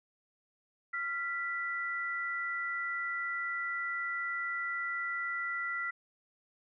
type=tone pair together; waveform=sine; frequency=1381 / 1973.7 Hz; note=F6 / B6; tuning=-20 / -2 cents; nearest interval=tritone; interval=618 cents; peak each=-36 / -35 dBFS; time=0.93-5.91 s; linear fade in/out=10 ms; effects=none